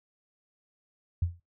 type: tone with exponential decay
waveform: sine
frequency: 86.4 Hz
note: F2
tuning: 18 cents flat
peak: -21 dBFS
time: 1.22-1.4 s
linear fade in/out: 5 ms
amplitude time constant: 38 ms
effects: noise-tail reverb RT60 0.2 s tail -21 dB re dry